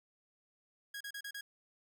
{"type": "tone bursts", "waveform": "sawtooth", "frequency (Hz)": 1647, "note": "G#6", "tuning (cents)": -15, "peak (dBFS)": -38, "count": 5, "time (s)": [0.94, 1.41], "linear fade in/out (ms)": 5, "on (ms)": 66, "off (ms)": 35, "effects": ["13-bit"]}